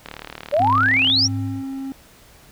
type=click train; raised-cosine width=0.3 ms; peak=-16 dBFS; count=40; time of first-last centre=0.06-1.1 s; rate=37.5 Hz
type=exponential sweep; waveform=sine; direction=up; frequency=548 to 5920 Hz; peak=-14 dBFS; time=0.52-1.28 s; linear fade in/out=20 ms
type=tone with tremolo; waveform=sine; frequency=103.7 Hz; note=G#2; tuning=2 cents flat; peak=-22 dBFS; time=0.57-1.64 s; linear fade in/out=50 ms; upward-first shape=sine; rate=1.6 Hz; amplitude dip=70%
type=tone with pitch glide; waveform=triangle; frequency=261.4 to 269.2 Hz; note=C4 to C4; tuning=-1 to +49 cents; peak=-24 dBFS; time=0.6-1.92 s; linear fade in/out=0 ms; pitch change=+50 cents; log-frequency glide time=0.87-1.59 s
effects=pink hiss -49 dBFS RMS until 2.51 s